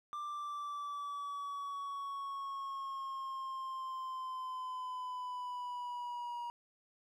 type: linear sweep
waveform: triangle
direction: down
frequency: 1185 to 953 Hz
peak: -37 dBFS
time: 0.13-6.5 s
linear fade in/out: 0 ms
effects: none